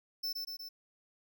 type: tone with echo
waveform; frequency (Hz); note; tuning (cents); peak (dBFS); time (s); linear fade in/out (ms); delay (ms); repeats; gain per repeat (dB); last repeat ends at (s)
square; 5300; E8; +9; -34; 0.23-0.33; 10; 120; 3; -3; 0.69
effects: none